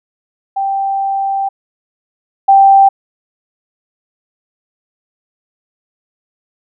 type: tone pair in turn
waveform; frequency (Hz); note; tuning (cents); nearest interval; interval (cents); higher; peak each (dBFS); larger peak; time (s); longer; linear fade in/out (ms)
sine; 784 / 784; G5 / G5; 0 / 0; unison; 0; neither; -13 / -3; second; 0.56-1.49 / 2.48-2.89; first; 10
effects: none